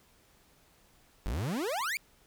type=exponential sweep; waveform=40% pulse; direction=up; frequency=43.62 to 2447 Hz; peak=-30 dBFS; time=1.26-1.97 s; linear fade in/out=0 ms; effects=pink hiss -64 dBFS RMS until 2.26 s